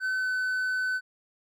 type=tone with pitch glide; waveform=triangle; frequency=1521 to 1511.4 Hz; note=F#6 to F#6; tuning=+47 to +36 cents; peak=-24 dBFS; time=0-1.01 s; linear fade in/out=50 ms; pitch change=-11 cents; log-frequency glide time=0.18-0.28 s; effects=none